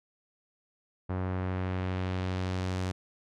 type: tone with low-pass filter sweep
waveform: sawtooth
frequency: 92.5 Hz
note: F#2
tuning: in tune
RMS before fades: -32 dBFS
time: 1.09-2.92 s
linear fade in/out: 10 ms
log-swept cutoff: 1300 to 7500 Hz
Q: 0.94
effects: none